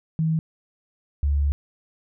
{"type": "tone pair in turn", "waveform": "sine", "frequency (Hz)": [160, 71.54], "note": ["D#3", "D2"], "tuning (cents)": [49, -45], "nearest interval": "octave + major second", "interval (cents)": 1394, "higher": "first", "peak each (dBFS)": [-19, -18], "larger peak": "second", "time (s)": [[0.19, 0.39], [1.23, 1.52]], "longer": "second", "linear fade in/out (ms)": 0, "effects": []}